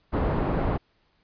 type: low-pass noise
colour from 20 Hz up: pink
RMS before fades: -25 dBFS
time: 0.12-0.78 s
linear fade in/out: 20 ms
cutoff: 930 Hz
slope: 12 dB/octave
effects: pink hiss -67 dBFS RMS until 1.23 s + resampled to 11025 Hz